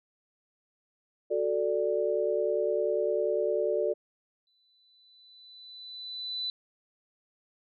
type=chord; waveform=sine; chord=D major; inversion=first; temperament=equal; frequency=370 / 440 / 587.3 Hz; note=F#4 / A4 / D5; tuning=0 / 0 / 0 cents; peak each=-31 / -29 / -29 dBFS; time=1.3-3.94 s; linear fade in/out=20 ms
type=tone with exponential growth; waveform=sine; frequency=3992 Hz; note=B7; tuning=18 cents sharp; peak=-29 dBFS; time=4.47-6.5 s; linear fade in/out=1 ms; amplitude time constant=440 ms
effects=none